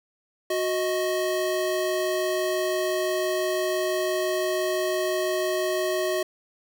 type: tone pair together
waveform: square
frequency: 367.2 / 627.3 Hz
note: F#4 / D#5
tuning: -13 / +14 cents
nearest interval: major sixth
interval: 927 cents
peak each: -27 dBFS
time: 0.5-6.23 s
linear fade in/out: 5 ms
effects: none